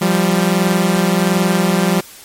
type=tone pair together; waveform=sawtooth; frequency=174.62 / 196 Hz; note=F3 / G3; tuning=0 / 0 cents; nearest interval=major second; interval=200 cents; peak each=-11 dBFS; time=0.01-2.01 s; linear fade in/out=10 ms; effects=white hiss -38 dBFS RMS until 2.24 s + MP3 64 kbps